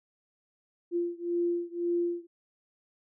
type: beating tone pair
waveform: sine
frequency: 345.2 / 347.1 Hz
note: F4 / F4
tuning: -20 / -11 cents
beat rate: 1.9 Hz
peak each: -30 / -31 dBFS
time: 0.91-2.27 s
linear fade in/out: 50 ms
effects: none